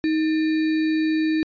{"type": "tone with sample-and-hold", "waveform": "sine", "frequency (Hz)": 314.5, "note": "D#4", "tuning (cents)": 19, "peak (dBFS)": -18, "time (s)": [0.04, 1.43], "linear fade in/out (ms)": 0, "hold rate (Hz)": 2100, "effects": ["resampled to 11025 Hz"]}